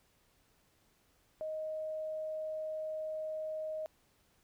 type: tone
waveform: sine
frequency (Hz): 625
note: D#5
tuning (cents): +8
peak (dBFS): -36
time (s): 1.41-3.86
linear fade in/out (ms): 0
effects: pink hiss -71 dBFS RMS until 4.43 s